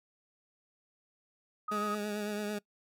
sine tone, 1255 Hz, D#6, 15 cents sharp, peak -33 dBFS, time 1.68-1.95 s, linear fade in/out 5 ms
20% pulse tone with vibrato, 208.6 Hz, G#3, 8 cents sharp, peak -29 dBFS, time 1.71-2.59 s, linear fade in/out 10 ms, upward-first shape triangle, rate 9 Hz, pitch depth 36 cents each way
effects noise-tail reverb RT60 0.1 s tail -23 dB re dry

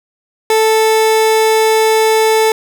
30% pulse tone, 440 Hz, A4, in tune, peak -6 dBFS, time 0.5-2.52 s, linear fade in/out 2 ms, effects none

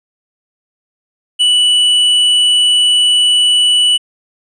triangle tone with tanh clipping, 2960 Hz, F#7, in tune, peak -9 dBFS, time 1.39-3.98 s, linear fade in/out 20 ms, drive 12 dB, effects resampled to 22050 Hz

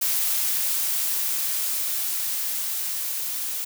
blue noise with level ramp, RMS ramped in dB -23 to -29 dBFS, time 0.01-3.65 s, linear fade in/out 10 ms, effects none

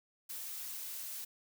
blue noise, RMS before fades -43 dBFS, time 0.29-1.25 s, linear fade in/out 10 ms, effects none

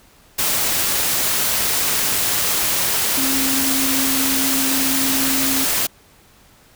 sine tone in noise, 267.9 Hz, C4, 41 cents sharp, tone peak -22 dBFS, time 3.17-5.65 s, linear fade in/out 10 ms, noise white, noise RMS -19 dBFS, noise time 0.38-5.87 s, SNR -6 dB, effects pink hiss -51 dBFS RMS until 6.75 s

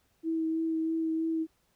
sine tone with vibrato, 323.1 Hz, E4, 35 cents flat, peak -27 dBFS, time 0.23-1.47 s, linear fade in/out 50 ms, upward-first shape sine, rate 3.1 Hz, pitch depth 14 cents each way, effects pink hiss -71 dBFS RMS until 1.75 s

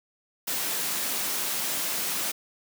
white high-pass noise, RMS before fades -29 dBFS, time 0.47-2.32 s, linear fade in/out 10 ms, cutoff 150 Hz, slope 24 dB/octave, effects none

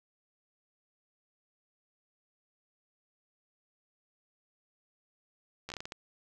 slowing click train, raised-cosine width 0.2 ms, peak -23 dBFS, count 8, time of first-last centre 5.69-5.921 s, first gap 12 ms, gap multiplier 1.33, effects none

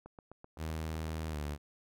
click train, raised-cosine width 1 ms, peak -35 dBFS, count 9, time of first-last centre 0.06-1.084 s, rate 7.81 Hz
sawtooth tone with pitch glide, 79.4 to 73.66 Hz, D#2 to D2, +36 to +6 cents, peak -32 dBFS, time 0.57-1.58 s, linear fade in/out 50 ms, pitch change -130 cents, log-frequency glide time 1.3-1.38 s
effects none

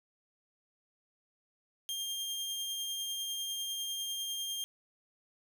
sawtooth tone with tremolo, 3202 Hz, G7, 36 cents sharp, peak -31 dBFS, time 1.89-4.64 s, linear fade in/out 0 ms, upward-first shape triangle, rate 10 Hz, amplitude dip 25%, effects none

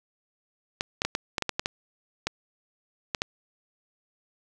clicks, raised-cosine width 0.2 ms, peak -9 dBFS, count 12, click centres 0.809 / 1.019 / 1.05 / 1.151 / 1.382 / 1.423 / 1.493 / 1.595 / 1.659 / 2.27 / 3.148 / 3.219 s, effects none

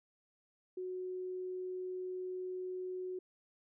sine tone, 368.1 Hz, F#4, 9 cents flat, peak -38 dBFS, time 0.77-3.19 s, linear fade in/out 5 ms, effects none

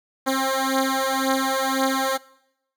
10% pulse beating tone pair, 265.3 / 267.2 Hz, C4 / C4, +24 / +36 cents, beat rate 1.9 Hz, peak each -15 dBFS, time 0.26-2.18 s, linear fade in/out 20 ms, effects noise-tail reverb RT60 0.8 s tail -22 dB re dry

